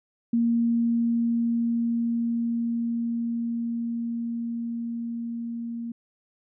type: tone with level ramp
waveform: sine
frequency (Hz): 233.3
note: A#3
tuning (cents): +2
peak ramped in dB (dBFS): -19 to -30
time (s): 0.33-5.92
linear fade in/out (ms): 5
effects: none